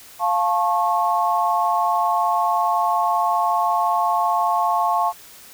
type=chord; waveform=sine; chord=F augmented; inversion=none; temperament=just; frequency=698.5 / 873.1 / 1091.3 Hz; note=F5 / A5 / C#6; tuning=0 / -14 / -27 cents; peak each=-21 dBFS; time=0.19-5.13 s; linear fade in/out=50 ms; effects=white hiss -44 dBFS RMS until 5.53 s